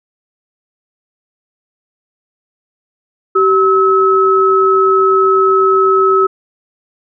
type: tone pair together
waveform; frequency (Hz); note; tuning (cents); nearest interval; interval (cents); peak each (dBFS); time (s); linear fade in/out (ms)
sine; 384.2 / 1292.3; G4 / E6; -35 / -35; octave + major sixth; 2100; -10; 3.35-6.27; 10
effects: none